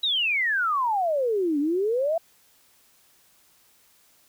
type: exponential two-way sweep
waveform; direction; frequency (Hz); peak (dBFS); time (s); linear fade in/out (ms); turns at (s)
sine; down then up; 3911 to 279.8 to 685; -21; 0.03-2.18; 5; 1.59
effects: white hiss -60 dBFS RMS until 4.28 s